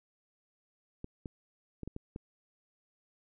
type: clicks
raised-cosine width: 3 ms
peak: -27 dBFS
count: 6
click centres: 1.044 / 1.258 / 1.833 / 1.876 / 1.964 / 2.161 s
effects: none